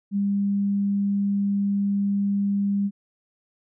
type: tone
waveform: sine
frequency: 200.3 Hz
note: G3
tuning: 38 cents sharp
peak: -20 dBFS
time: 0.11-2.91 s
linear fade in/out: 50 ms
effects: none